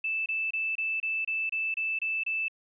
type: tone bursts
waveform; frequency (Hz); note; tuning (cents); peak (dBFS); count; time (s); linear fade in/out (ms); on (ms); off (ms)
sine; 2637; E7; 0; -27; 10; 0.04-2.483; 5; 220; 27
effects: none